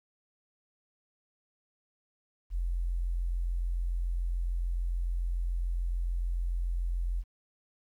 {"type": "tone", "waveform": "sine", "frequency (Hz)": 43.46, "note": "F1", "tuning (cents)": -8, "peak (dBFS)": -28, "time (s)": [2.5, 7.24], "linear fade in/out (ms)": 50, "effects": ["11-bit"]}